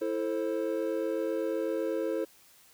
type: chord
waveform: triangle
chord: A minor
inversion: second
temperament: just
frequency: 330 / 440 / 528 Hz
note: E4 / A4 / C5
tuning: +2 / 0 / +16 cents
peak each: -31 dBFS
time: 0.01-2.25 s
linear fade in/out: 10 ms
effects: white hiss -59 dBFS RMS until 2.73 s